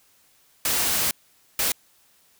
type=noise bursts at uneven times; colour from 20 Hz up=white; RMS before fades=-23 dBFS; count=2; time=0.65-1.11 / 1.59-1.72 s; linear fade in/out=2 ms; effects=white hiss -60 dBFS RMS until 2.39 s